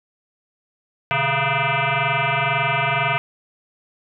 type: tone with frequency modulation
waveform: sine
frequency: 698.5 Hz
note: F5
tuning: in tune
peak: -17 dBFS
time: 1.11-3.18 s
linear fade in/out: 0 ms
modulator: 275 Hz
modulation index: 7.4
effects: none